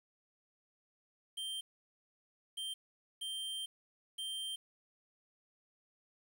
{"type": "tone bursts at uneven times", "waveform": "square", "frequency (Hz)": 3150, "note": "G7", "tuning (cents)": 8, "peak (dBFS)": -39, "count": 4, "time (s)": [[1.37, 1.61], [2.57, 2.74], [3.21, 3.66], [4.18, 4.56]], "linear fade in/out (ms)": 10, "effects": ["11-bit"]}